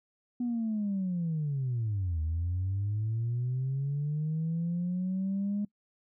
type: linear two-way sweep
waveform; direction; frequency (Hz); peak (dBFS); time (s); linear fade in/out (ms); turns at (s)
sine; down then up; 246.9 to 77.4 to 207.1; -27; 0.4-5.65; 5; 2.21
effects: noise-tail reverb RT60 0.1 s tail -24 dB re dry + tanh soft clip ceiling -25 dBFS